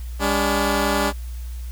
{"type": "tone pair together", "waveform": "10% pulse", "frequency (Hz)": [201.7, 287], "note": ["G3", "D4"], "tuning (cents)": [50, -40], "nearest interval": "tritone", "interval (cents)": 610, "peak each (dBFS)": -13, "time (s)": [0.19, 1.13], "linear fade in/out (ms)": 50, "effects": ["added 60 Hz sine -28 dBFS peak until 1.71 s", "white hiss -48 dBFS RMS until 1.71 s"]}